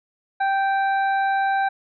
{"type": "harmonic tone", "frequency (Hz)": 782, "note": "G5", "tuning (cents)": -4, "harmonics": [1, 2, 3, 5], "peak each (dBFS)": [-19, -25, -38, -42], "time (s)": [0.4, 1.69], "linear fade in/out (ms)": 10, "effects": []}